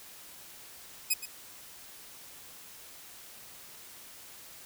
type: tone with echo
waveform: 5% pulse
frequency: 2516 Hz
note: D#7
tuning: 19 cents sharp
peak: -15 dBFS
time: 1.1-1.14 s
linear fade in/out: 10 ms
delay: 120 ms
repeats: 1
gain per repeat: -13 dB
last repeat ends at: 1.26 s
effects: white hiss -50 dBFS RMS until 4.65 s